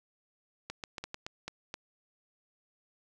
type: clicks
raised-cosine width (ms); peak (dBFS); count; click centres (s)
0.2; -21; 8; 0.7 / 0.838 / 0.982 / 1.04 / 1.144 / 1.265 / 1.48 / 1.741
effects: none